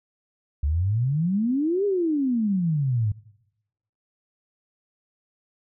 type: exponential two-way sweep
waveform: sine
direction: up then down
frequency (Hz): 68.4 to 415.3 to 101.1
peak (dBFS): -20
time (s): 0.63-3.12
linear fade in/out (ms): 5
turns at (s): 1.85
effects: noise-tail reverb RT60 0.9 s tail -22 dB re dry